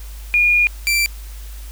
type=tone pair in turn; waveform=sine / sawtooth; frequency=2432 / 2348 Hz; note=D#7 / D7; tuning=-40 / -1 cents; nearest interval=minor second; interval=61 cents; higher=first; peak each=-11 dBFS; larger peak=neither; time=0.34-0.67 / 0.87-1.06 s; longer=first; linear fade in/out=0 ms; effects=added 51 Hz sine -30 dBFS peak until 1.71 s + white hiss -43 dBFS RMS until 1.71 s

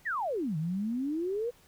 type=exponential two-way sweep; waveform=sine; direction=down then up; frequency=2011 to 150.4 to 495.5 Hz; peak=-29 dBFS; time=0.05-1.51 s; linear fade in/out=20 ms; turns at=0.57 s; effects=pink hiss -61 dBFS RMS until 1.67 s

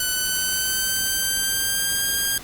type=tone with pitch glide; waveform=5% pulse; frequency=1500 to 1607.7 Hz; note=F#6 to G6; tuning=+23 to +43 cents; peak=-10 dBFS; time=0-2.38 s; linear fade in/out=2 ms; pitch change=+120 cents; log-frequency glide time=0.1-2.05 s; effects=pink hiss -39 dBFS RMS until 2.43 s + Opus 32 kbps

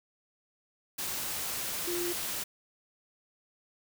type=tone in noise; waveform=sine; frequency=349.2 Hz; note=F4; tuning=in tune; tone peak=-32 dBFS; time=1.87-2.13 s; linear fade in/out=10 ms; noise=white; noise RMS=-35 dBFS; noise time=0.98-2.44 s; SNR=0 dB; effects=none

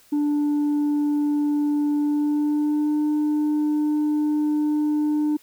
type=tone with pitch glide; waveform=sine; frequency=293.7 to 300.2 Hz; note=D4 to D4; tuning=0 to +38 cents; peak=-16 dBFS; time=0.12-5.37 s; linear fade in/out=10 ms; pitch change=+38 cents; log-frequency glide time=2-3.01 s; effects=tanh soft clip ceiling -18 dBFS + white hiss -55 dBFS RMS until 5.42 s

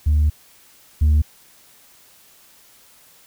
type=tone pair in turn; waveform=sine; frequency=75.2 / 75.57 Hz; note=D2 / D#2; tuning=+42 / -50 cents; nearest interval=unison; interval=8 cents; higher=second; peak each=-11 / -9 dBFS; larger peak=second; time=0.06-0.3 / 1.01-1.22 s; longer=first; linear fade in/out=10 ms; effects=tanh soft clip ceiling -11 dBFS + white hiss -51 dBFS RMS until 3.26 s

